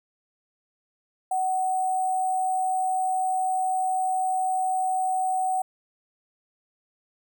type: tone with sample-and-hold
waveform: sine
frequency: 748 Hz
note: F#5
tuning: 19 cents sharp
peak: -22 dBFS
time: 1.31-5.62 s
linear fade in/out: 5 ms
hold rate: 8820 Hz
effects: none